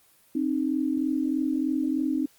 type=tone pair together; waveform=sine; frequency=265.1 / 308.3 Hz; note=C4 / D#4; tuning=+23 / -16 cents; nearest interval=minor third; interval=261 cents; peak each=-26 dBFS; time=0.35-2.26 s; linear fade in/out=5 ms; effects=white hiss -60 dBFS RMS until 2.38 s + Opus 24 kbps